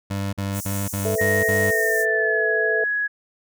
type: tone bursts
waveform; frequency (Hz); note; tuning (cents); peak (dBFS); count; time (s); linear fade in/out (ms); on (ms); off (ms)
25% pulse; 98.8; G2; +14; -20; 6; 0.1-1.71; 10; 230; 46
type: high-pass noise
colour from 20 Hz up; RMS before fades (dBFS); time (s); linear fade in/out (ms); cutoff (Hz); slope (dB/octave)
pink; -33; 0.52-2.06; 50; 6000; 48
type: chord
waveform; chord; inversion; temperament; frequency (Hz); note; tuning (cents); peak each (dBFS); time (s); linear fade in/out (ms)
sine; A suspended second; none; equal; 440 / 493.9 / 659.3; A4 / B4 / E5; 0 / 0 / 0; -23 / -29 / -26; 1.05-2.84; 2
type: tone with pitch glide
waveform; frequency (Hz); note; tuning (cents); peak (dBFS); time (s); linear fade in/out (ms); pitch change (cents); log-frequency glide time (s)
sine; 1868 to 1673.8; A#6 to G#6; +3 to +13; -20; 1.18-3.08; 20; -190; 1.63-2.51
effects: none